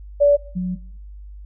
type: tone pair in turn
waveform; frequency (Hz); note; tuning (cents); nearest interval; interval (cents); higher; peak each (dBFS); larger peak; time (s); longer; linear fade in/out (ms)
sine; 576 / 181.43; D5 / F#3; -34 / -34; octave + minor sixth; 2000; first; -10 / -20; first; 0.2-0.37 / 0.55-0.76; second; 20
effects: noise-tail reverb RT60 0.7 s tail -21 dB re dry + added 50 Hz sine -35 dBFS peak until 1.45 s